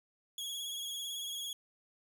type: tone with vibrato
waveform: sawtooth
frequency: 3322 Hz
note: G#7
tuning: in tune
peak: -35 dBFS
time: 0.38-1.53 s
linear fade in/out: 2 ms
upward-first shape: triangle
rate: 18 Hz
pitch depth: 49 cents each way
effects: none